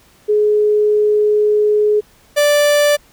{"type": "tone pair in turn", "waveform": ["sine", "45% pulse"], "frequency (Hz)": [421, 586], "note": ["G#4", "D5"], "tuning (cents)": [24, -4], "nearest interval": "tritone", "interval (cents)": 572, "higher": "second", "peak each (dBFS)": -10, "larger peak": "neither", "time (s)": [[0.28, 2.01], [2.36, 2.97]], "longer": "first", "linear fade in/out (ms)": 20, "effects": ["pink hiss -50 dBFS RMS until 3.12 s"]}